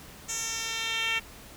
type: tone with band-pass filter sweep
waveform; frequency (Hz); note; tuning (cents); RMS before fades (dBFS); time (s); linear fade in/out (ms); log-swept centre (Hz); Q
10% pulse; 452.4; A4; +48; -31; 0.28-1.2; 20; 7100 to 2700; 2.5
effects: pink hiss -48 dBFS RMS until 1.56 s